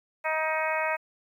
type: harmonic tone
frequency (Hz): 314.8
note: D#4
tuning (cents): +20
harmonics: 2 / 3 / 4 / 5 / 6 / 7 / 8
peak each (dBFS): -30 / -31 / -35 / -35 / -34 / -34 / -35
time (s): 0.24-0.97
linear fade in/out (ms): 20
effects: 10-bit